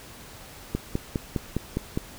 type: click train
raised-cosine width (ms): 3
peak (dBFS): -12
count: 7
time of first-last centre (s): 0.75-1.974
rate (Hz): 4.9
effects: pink hiss -45 dBFS RMS until 2.18 s